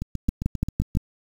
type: two click trains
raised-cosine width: 5 ms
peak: -15 / -9 dBFS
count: 8 / 5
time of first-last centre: 0.02-0.952 / 0.29-0.97 s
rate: 7.51 / 5.88 Hz
effects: 7-bit